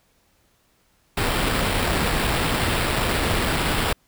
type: noise with sample-and-hold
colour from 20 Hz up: pink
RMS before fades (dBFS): -22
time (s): 1.17-3.93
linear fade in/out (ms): 5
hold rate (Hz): 6300
effects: pink hiss -63 dBFS RMS until 4.07 s